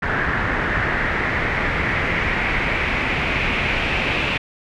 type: noise with low-pass filter sweep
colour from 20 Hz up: pink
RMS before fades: -21 dBFS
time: 0.02-4.38 s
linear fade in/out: 10 ms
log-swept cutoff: 1700 to 2600 Hz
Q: 3.8
effects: none